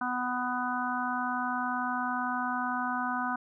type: harmonic tone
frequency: 248.9 Hz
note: B3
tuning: 14 cents sharp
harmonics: 1 / 3 / 4 / 5 / 6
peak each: -35 / -35 / -35 / -35 / -35 dBFS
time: 0.01-3.36 s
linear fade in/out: 5 ms
effects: none